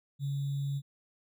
sine tone with sample-and-hold, 139.9 Hz, C#3, 16 cents sharp, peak -30 dBFS, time 0.19-0.82 s, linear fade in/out 50 ms, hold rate 3675 Hz, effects none

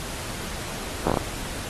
slowing click train, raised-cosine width 1 ms, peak -8 dBFS, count 6, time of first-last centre 1.07-1.172 s, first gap 12 ms, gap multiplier 1.27, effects pink hiss -34 dBFS RMS until 1.69 s + AAC 32 kbps

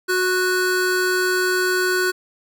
square tone pair together, 367 / 1480 Hz, F#4 / F#6, -14 / 0 cents, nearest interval 2 octaves, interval 2414 cents, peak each -21 dBFS, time 0.08-2.12 s, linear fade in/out 20 ms, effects none

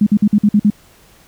sine tone bursts, 207.7 Hz, G#3, in tune, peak -7 dBFS, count 7, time 0.01-0.702 s, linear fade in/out 5 ms, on 56 ms, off 50 ms, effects pink hiss -48 dBFS RMS until 1.27 s

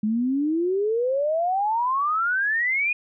sine exponential sweep, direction up, 208 to 2489 Hz, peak -20 dBFS, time 0.03-2.93 s, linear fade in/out 5 ms, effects none

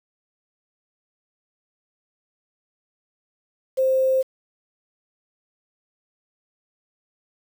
sine tone with quantisation, 525 Hz, C5, 6 cents sharp, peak -16 dBFS, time 3.77-4.23 s, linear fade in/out 20 ms, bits 7, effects none

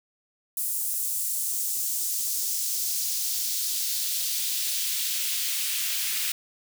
white noise with high-pass filter sweep, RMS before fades -28 dBFS, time 0.57-6.32 s, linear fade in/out 2 ms, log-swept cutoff 9300 to 2300 Hz, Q 1.2, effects none

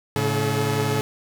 sawtooth tone cluster, 108.7 / 140 / 429.3 Hz, A2 / C#3 / A4, -21 / +18 / -43 cents, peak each -21 dBFS, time 0.16-1.01 s, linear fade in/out 0 ms, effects none

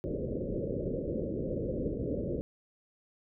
white low-pass noise, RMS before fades -34 dBFS, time 0.04-2.41 s, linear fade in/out 0 ms, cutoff 570 Hz, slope 96 dB/octave, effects none

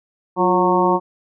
harmonic tone with a mistuned harmonic, 182.9 Hz, F#3, 20 cents flat, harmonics 1 / 2 / 3 / 4 / 5 / 6, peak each -22 / -18 / -23 / -23 / -18 / -21 dBFS, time 0.36-1 s, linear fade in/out 50 ms, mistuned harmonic 2, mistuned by -58 cents, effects none

